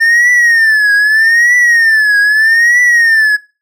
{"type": "tone with vibrato", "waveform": "triangle", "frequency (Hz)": 1800, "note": "A6", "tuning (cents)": 39, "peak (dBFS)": -4, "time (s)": [0, 3.37], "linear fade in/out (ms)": 20, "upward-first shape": "triangle", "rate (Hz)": 0.8, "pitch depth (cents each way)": 160, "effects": ["noise-tail reverb RT60 0.3 s tail -20 dB re dry"]}